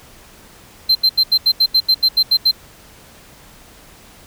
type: tone bursts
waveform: triangle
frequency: 4120 Hz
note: C8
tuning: 28 cents flat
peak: -8 dBFS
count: 12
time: 0.89-2.514 s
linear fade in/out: 10 ms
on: 62 ms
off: 80 ms
effects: pink hiss -44 dBFS RMS until 4.26 s